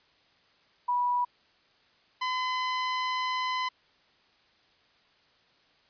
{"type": "tone pair in turn", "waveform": ["sine", "sawtooth"], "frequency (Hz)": [978, 1015.9], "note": ["B5", "B5"], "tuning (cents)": [-17, 49], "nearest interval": "minor second", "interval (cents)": 66, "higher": "second", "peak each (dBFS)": -24, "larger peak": "neither", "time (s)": [[0.88, 1.25], [2.21, 3.69]], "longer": "second", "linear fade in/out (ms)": 10, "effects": ["white hiss -64 dBFS RMS until 5.89 s", "resampled to 11025 Hz"]}